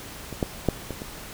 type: clicks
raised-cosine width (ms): 2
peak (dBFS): -22 / -9 / -6 / -18 / -20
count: 5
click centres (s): 0.327 / 0.428 / 0.687 / 0.907 / 1.019
effects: pink hiss -40 dBFS RMS until 1.33 s